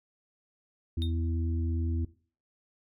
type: harmonic tone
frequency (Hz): 82.7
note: E2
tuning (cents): +6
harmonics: 1 / 3 / 4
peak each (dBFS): -28 / -38 / -40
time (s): 0.97-2.05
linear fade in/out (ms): 5
type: tone with exponential decay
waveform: triangle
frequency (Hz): 3672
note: A#7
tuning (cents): -27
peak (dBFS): -31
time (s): 1.02-1.15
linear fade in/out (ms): 0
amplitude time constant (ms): 28
effects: noise-tail reverb RT60 0.4 s tail -17 dB re dry